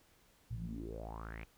sawtooth tone with low-pass filter sweep, 55.3 Hz, A1, 9 cents sharp, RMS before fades -44 dBFS, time 0.5-1.45 s, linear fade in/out 10 ms, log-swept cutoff 110 to 2600 Hz, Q 7.6, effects pink hiss -68 dBFS RMS until 1.57 s

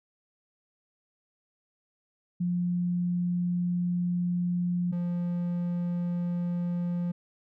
sine / triangle tone pair in turn, 176.5 / 174.78 Hz, F3 / F3, +19 / +2 cents, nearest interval unison, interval 17 cents, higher first, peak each -25 dBFS, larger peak neither, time 2.4-4.92 / 4.92-7.12 s, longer first, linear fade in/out 10 ms, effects none

